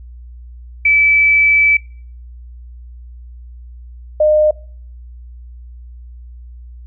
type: tone pair in turn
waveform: sine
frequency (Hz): 2307 / 609.9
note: D7 / D#5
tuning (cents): -31 / -35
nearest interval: octave + major seventh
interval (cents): 2304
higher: first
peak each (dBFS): -8 / -8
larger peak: neither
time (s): 0.85-1.77 / 4.2-4.51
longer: first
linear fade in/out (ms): 5
effects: noise-tail reverb RT60 0.5 s tail -24 dB re dry + added 60 Hz sine -32 dBFS peak until 6.86 s